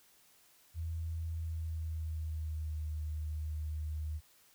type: tone with pitch glide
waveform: sine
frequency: 81.9 to 76.86 Hz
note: E2 to D#2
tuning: -11 to -21 cents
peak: -35 dBFS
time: 0.74-4.21 s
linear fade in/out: 50 ms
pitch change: -110 cents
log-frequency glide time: 1.27-2.86 s
effects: white hiss -65 dBFS RMS until 4.54 s